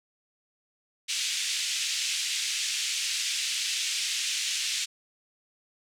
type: band-pass noise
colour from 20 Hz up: pink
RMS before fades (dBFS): -30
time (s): 1.08-4.86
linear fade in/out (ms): 20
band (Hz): 2500 to 8100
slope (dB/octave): 24
effects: none